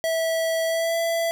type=tone with pitch glide; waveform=square; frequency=653 to 667.1 Hz; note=E5 to E5; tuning=-17 to +20 cents; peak=-22 dBFS; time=0.04-1.31 s; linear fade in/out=0 ms; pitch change=+37 cents; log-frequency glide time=0.65-0.97 s; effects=none